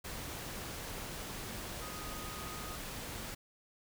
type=tone in noise; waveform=sine; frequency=1246 Hz; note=D#6; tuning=2 cents sharp; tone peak=-48 dBFS; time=1.8-2.76 s; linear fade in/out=10 ms; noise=pink; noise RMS=-43 dBFS; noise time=0.04-3.35 s; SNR=-8 dB; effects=none